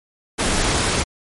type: noise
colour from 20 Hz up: pink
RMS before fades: -19 dBFS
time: 0.38-1.04 s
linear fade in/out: 20 ms
effects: MP3 48 kbps